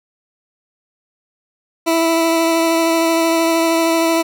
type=tone with vibrato; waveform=20% pulse; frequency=329.6 Hz; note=E4; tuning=in tune; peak=-8 dBFS; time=1.86-4.23 s; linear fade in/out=20 ms; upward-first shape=sine; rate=13 Hz; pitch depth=13 cents each way; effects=none